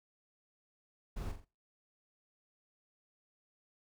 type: noise with echo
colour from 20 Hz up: brown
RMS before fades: -40 dBFS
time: 1.16-1.32 s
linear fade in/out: 10 ms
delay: 43 ms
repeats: 3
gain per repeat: -7 dB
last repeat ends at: 1.449 s
effects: noise-tail reverb RT60 0.3 s tail -21 dB re dry